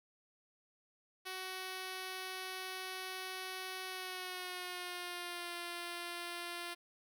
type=tone with pitch glide; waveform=5% pulse; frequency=374 to 346.9 Hz; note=F#4 to F4; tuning=+19 to -12 cents; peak=-30 dBFS; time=1.25-6.75 s; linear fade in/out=20 ms; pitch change=-131 cents; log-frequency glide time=3.86-5.54 s; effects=none